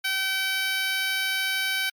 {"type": "tone with high-pass filter", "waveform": "10% pulse", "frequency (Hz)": 767, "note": "G5", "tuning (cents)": -38, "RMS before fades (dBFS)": -26, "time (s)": [0.04, 1.9], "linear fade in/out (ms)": 10, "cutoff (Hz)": 1600, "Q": 1.5, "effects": ["MP3 96 kbps"]}